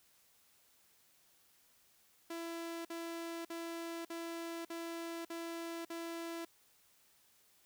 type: tone bursts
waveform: sawtooth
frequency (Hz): 334.4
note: E4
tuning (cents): +25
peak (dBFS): -37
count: 7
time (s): 2.3-6.45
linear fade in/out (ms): 5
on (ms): 550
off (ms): 50
effects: white hiss -69 dBFS RMS until 7.65 s